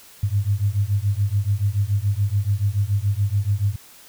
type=beating tone pair; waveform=sine; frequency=97.9 / 104.9 Hz; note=G2 / G#2; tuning=-2 / +18 cents; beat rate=7 Hz; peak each=-21 dBFS; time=0.23-3.76 s; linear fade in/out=5 ms; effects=white hiss -47 dBFS RMS until 4.08 s